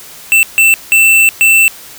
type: tone bursts at uneven times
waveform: square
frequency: 2672 Hz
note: E7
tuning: 23 cents sharp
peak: -5 dBFS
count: 4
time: 0.32-0.43 / 0.58-0.74 / 0.92-1.29 / 1.41-1.68 s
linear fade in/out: 0 ms
effects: white hiss -33 dBFS RMS until 1.98 s